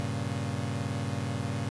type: chord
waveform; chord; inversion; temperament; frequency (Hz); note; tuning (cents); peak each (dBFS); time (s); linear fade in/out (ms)
30% pulse; G diminished; none; equal; 98 / 116.54 / 138.59; G2 / Bb2 / Db3; 0 / 0 / 0; -32; 0-1.69; 0
effects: resampled to 24000 Hz